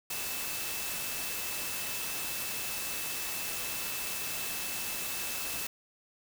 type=tone in noise; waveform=sine; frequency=2629 Hz; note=E7; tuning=5 cents flat; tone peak=-43 dBFS; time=0.1-5.67 s; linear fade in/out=5 ms; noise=white; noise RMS=-36 dBFS; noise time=0.1-5.67 s; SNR=-10 dB; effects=none